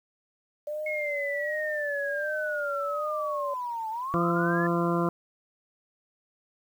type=tone with vibrato; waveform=sine; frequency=590 Hz; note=D5; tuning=8 cents sharp; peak=-30 dBFS; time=0.67-3.54 s; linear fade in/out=5 ms; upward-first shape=sine; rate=1.3 Hz; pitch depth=69 cents each way
type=linear two-way sweep; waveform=sine; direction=down then up; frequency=2178 to 865 to 1752 Hz; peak=-30 dBFS; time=0.86-4.67 s; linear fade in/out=5 ms; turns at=3.9 s
type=harmonic tone; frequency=171.3 Hz; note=F3; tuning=33 cents flat; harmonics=1 / 2 / 3 / 4 / 6 / 7 / 8; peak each=-27 / -28 / -33 / -34 / -32 / -35 / -37 dBFS; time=4.14-5.09 s; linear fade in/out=0 ms
effects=9-bit